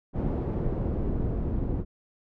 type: noise with low-pass filter sweep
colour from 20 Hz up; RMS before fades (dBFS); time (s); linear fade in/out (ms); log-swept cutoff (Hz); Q
pink; -28; 0.13-1.85; 50; 470 to 310; 0.73
effects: none